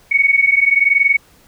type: tone pair together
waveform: sine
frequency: 2217 / 2238 Hz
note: C#7 / C#7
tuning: 0 / +16 cents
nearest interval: unison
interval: 16 cents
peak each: -13 / -13 dBFS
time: 0.11-1.17 s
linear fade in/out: 10 ms
effects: pink hiss -50 dBFS RMS until 1.47 s